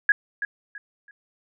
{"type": "tone with echo", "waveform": "sine", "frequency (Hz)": 1661.2, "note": "G#6", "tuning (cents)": 0, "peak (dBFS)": -13, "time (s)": [0.09, 0.12], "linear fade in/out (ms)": 2, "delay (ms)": 330, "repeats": 3, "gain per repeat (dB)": -11, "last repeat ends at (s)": 1.11, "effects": []}